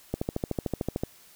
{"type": "click train", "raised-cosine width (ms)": 2, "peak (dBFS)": -14, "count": 13, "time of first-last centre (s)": [0.14, 1.036], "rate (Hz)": 13.4, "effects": ["white hiss -55 dBFS RMS until 1.35 s"]}